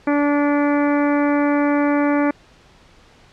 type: harmonic tone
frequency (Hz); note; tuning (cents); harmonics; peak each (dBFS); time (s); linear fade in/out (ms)
289.7; D4; -24; 1 / 2 / 3 / 4 / 5 / 6 / 7 / 8; -16 / -22 / -26 / -28 / -30 / -32 / -33 / -34; 0.07-2.31; 5
effects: pink hiss -50 dBFS RMS until 3.32 s + low-pass 5000 Hz 12 dB/octave